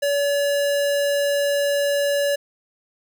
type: tone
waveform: square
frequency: 570 Hz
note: C#5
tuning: 48 cents sharp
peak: -19 dBFS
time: 0.02-2.36 s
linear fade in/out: 10 ms
effects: 9-bit